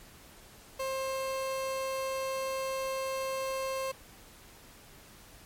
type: tone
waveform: 30% pulse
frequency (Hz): 531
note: C5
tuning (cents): +25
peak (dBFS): -29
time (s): 0.79-3.92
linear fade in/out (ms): 10
effects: pink hiss -54 dBFS RMS until 5.45 s + MP3 64 kbps